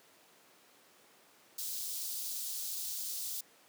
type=high-pass noise; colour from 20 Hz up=white; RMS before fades=-39 dBFS; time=1.58-3.41 s; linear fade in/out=5 ms; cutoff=3900 Hz; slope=24 dB/octave; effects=pink hiss -62 dBFS RMS until 3.68 s + high-pass 300 Hz 12 dB/octave